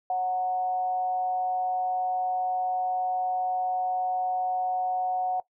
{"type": "tone with frequency modulation", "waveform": "sine", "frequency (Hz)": 736, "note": "F#5", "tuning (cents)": -9, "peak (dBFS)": -24, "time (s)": [0.1, 5.4], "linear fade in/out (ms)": 2, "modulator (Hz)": 185, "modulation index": 0.28, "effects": ["noise-tail reverb RT60 0.1 s tail -18 dB re dry"]}